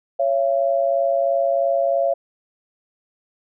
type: tone pair together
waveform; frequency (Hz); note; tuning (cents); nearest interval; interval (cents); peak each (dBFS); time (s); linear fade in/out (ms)
sine; 554.4 / 677.4; C#5 / E5; 0 / +47; minor third; 347; -19; 0.19-2.14; 10
effects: none